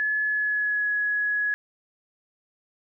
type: tone with pitch glide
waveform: sine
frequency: 1710 to 1680.6 Hz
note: A6 to G#6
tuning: -50 to +20 cents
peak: -22 dBFS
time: 0-1.54 s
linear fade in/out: 0 ms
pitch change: -30 cents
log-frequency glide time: 0.23-0.9 s
effects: none